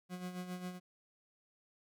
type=tone with tremolo; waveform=40% pulse; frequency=180.9 Hz; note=F#3; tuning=39 cents flat; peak=-38 dBFS; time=0.09-0.8 s; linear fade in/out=50 ms; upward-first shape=sine; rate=7.4 Hz; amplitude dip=60%; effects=none